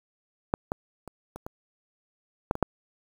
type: clicks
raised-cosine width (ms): 1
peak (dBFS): -9 / -14 / -26 / -25 / -22 / -9 / -18 / -6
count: 8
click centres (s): 0.539 / 0.719 / 1.077 / 1.36 / 1.465 / 2.511 / 2.554 / 2.627
effects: 7-bit